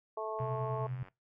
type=harmonic tone; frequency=218.4 Hz; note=A3; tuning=13 cents flat; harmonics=2 / 3 / 4 / 5; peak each=-39 / -39 / -42 / -42 dBFS; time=0.17-0.87 s; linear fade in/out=5 ms
type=click train; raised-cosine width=0.5 ms; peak=-39 dBFS; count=66; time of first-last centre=0.39-1.084 s; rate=93.6 Hz
type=tone with tremolo; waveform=sine; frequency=127.2 Hz; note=C3; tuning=48 cents flat; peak=-33 dBFS; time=0.4-1.03 s; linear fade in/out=2 ms; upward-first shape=sine; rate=10 Hz; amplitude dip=55%
effects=noise-tail reverb RT60 0.2 s tail -21 dB re dry